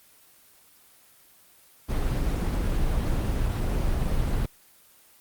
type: noise with ADSR envelope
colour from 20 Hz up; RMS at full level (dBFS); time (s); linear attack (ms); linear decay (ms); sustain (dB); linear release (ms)
brown; -23; 1.88-4.46; 35; 20; -2; 5
effects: white hiss -56 dBFS RMS until 5.2 s + Opus 24 kbps